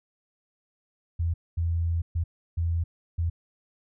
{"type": "tone bursts at uneven times", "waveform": "sine", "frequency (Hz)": 84, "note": "E2", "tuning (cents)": 33, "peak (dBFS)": -23, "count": 5, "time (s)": [[1.19, 1.34], [1.57, 2.02], [2.15, 2.24], [2.57, 2.84], [3.18, 3.3]], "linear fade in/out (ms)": 10, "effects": []}